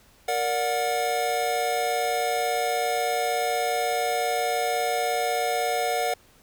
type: chord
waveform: square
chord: Bb augmented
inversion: none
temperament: just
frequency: 466.2 / 582.7 / 728.4 Hz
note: Bb4 / D5 / F#5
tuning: 0 / -14 / -27 cents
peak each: -30 / -31 / -26 dBFS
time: 0.28-6.14 s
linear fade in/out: 5 ms
effects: pink hiss -57 dBFS RMS until 6.42 s